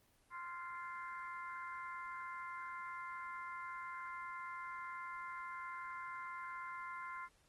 harmonic tone, 347.9 Hz, F4, 7 cents flat, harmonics 3 / 4 / 5 / 6, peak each -46 / -50 / -57 / -52 dBFS, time 0.3-7.29 s, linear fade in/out 50 ms, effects pink hiss -72 dBFS RMS until 7.48 s + Opus 24 kbps

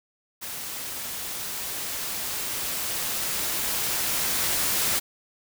white noise with level ramp, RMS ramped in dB -35 to -24 dBFS, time 0.41-5 s, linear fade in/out 20 ms, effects none

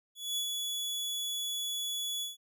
sawtooth tone with ADSR envelope, 3400 Hz, G#7, 40 cents sharp, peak -27 dBFS, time 0.15-2.37 s, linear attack 220 ms, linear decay 85 ms, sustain -3 dB, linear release 150 ms, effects none

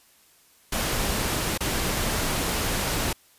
pink noise with dropouts, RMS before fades -26 dBFS, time 0.72-3.13 s, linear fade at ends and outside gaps 5 ms, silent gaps 1.577-1.605 s, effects white hiss -58 dBFS RMS until 3.38 s + resampled to 32000 Hz

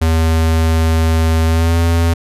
square tone with pitch glide, 81 to 83.76 Hz, E2 to E2, -30 to +28 cents, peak -11 dBFS, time 0.01-2.14 s, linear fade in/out 10 ms, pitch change +58 cents, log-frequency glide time 1.46-1.77 s, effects resampled to 32000 Hz

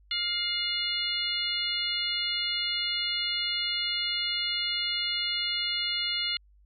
harmonic tone with a mistuned harmonic, 700 Hz, F5, 4 cents sharp, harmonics 2 / 3 / 4 / 5 / 6, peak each -41 / -35 / -32 / -34 / -31 dBFS, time 0.11-6.37 s, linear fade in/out 2 ms, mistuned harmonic 4, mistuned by +58 cents, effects added 50 Hz sine -56 dBFS peak until 6.65 s

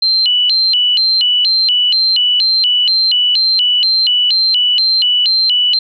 sine tone with vibrato, 3500 Hz, A7, 10 cents flat, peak -9 dBFS, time 0.02-5.79 s, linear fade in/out 5 ms, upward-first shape square, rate 2.1 Hz, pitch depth 290 cents each way, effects none

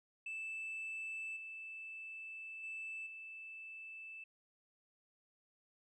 sine tone with level steps, 2637 Hz, E7, in tune, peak -39 / -45 / -41 / -47 dBFS, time 0.26-4.24 s, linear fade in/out 5 ms, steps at 1.36 / 2.63 / 3.06 s, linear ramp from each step 10 ms, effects tanh soft clip ceiling -39 dBFS

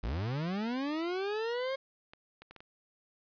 40% pulse linear sweep, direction up, 46.25 to 544 Hz, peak -31 dBFS, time 0.03-1.76 s, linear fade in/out 10 ms
clicks, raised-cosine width 0.3 ms, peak -34 dBFS, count 5, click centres 2.135 / 2.42 / 2.51 / 2.563 / 2.605 s
effects resampled to 11025 Hz + 10-bit

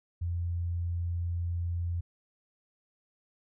sine tone, 86.2 Hz, F2, 22 cents flat, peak -29 dBFS, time 0.21-2.01 s, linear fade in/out 10 ms, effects none

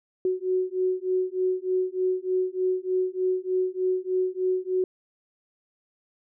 sine beating tone pair, 368.7 / 372 Hz, F#4 / F#4, -6 / +9 cents, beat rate 3.3 Hz, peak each -26 dBFS, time 0.25-4.84 s, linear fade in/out 2 ms, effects none

